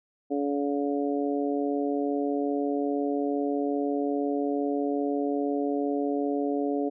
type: harmonic tone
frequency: 142.4 Hz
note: C#3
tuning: 47 cents sharp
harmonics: 2 / 3 / 4 / 5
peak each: -27 / -30 / -34 / -35 dBFS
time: 0.3-6.9 s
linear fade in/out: 20 ms
effects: none